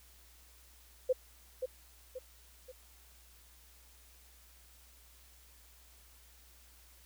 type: tone with echo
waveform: sine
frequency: 512 Hz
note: C5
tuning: 38 cents flat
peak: -25 dBFS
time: 1.09-1.13 s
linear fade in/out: 10 ms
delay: 530 ms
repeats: 3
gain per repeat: -7 dB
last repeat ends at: 2.72 s
effects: added 60 Hz sine -61 dBFS peak until 7.05 s + white hiss -62 dBFS RMS until 7.05 s